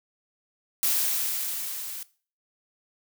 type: noise with level ramp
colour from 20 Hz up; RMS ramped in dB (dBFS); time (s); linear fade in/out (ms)
blue; -23 to -37; 0.83-2.03; 0
effects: noise-tail reverb RT60 0.4 s tail -19 dB re dry